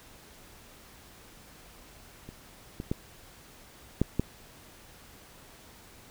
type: clicks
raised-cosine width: 3 ms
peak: -30 / -22 / -15 / -10 / -12 dBFS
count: 5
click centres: 2.29 / 2.801 / 2.915 / 4.016 / 4.196 s
effects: pink hiss -53 dBFS RMS until 6.1 s